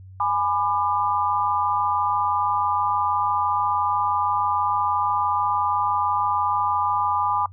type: chord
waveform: sine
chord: G# diminished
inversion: none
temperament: just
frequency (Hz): 830.6 / 996.7 / 1196.1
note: G#5 / B5 / D6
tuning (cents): 0 / +16 / +31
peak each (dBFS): -24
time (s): 0.2-7.46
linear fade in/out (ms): 2
effects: noise-tail reverb RT60 0.1 s tail -21 dB re dry + added 94 Hz sine -40 dBFS peak until 7.52 s